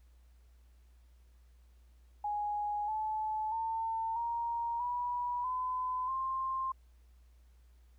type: tone with pitch steps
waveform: sine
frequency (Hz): 830.6 / 864.4 / 899.5 / 936.1 / 974.2 / 1013.8 / 1055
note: G#5 / A5 / A5 / A#5 / B5 / B5 / C6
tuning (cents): 0 / -31 / +38 / +7 / -24 / +45 / +14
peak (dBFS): -32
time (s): 2.24-6.72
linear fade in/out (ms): 5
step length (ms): 640
effects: added 60 Hz sine -58 dBFS peak until 7.98 s + pink hiss -75 dBFS RMS until 7.98 s